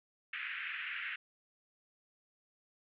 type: band-pass noise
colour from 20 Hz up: pink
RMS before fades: -41 dBFS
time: 0.33-1.16 s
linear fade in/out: 5 ms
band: 1500 to 2800 Hz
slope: 48 dB/octave
effects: none